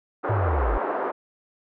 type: band-pass noise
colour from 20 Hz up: pink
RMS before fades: -27 dBFS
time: 0.23-1.12 s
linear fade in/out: 20 ms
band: 360 to 1300 Hz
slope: 24 dB/octave
type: linear sweep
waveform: sine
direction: down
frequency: 110.9 to 42.62 Hz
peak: -21 dBFS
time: 0.29-0.78 s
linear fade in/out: 10 ms
effects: none